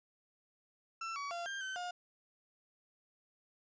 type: tone with pitch steps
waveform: 35% pulse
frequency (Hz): 1340 / 1133 / 689 / 1592 / 1535 / 713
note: E6 / C#6 / F5 / G6 / G6 / F5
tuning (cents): +28 / +37 / -24 / +26 / -37 / +36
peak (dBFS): -37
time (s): 1.01-1.91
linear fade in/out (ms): 5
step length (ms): 150
effects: resampled to 16000 Hz